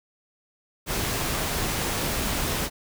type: noise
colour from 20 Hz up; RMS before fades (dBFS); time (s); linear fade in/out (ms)
pink; -27; 0.86-2.7; 50
effects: none